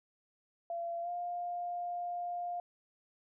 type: tone with pitch glide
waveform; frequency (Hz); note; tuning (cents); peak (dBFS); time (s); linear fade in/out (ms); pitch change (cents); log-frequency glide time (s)
sine; 682 to 703.6; F5 to F5; -41 to +13; -35; 0.7-2.6; 2; +54; 1.02-1.09
effects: none